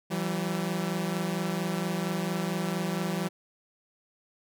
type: tone pair together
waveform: sawtooth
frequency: 167.24 / 191.6 Hz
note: E3 / G3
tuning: +25 / -39 cents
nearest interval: major second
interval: 236 cents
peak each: -27 dBFS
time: 0.1-3.29 s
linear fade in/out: 20 ms
effects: none